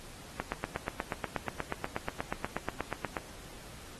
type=click train; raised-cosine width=0.5 ms; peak=-17 dBFS; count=24; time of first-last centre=0.4-3.168 s; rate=8.31 Hz; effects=pink hiss -50 dBFS RMS until 3.99 s + AAC 32 kbps